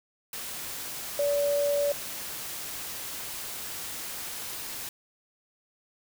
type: tone in noise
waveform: sine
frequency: 574 Hz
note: D5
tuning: 40 cents flat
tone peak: -23 dBFS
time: 1.19-1.92 s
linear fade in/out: 2 ms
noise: white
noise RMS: -37 dBFS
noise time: 0.33-4.89 s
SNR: +11 dB
effects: none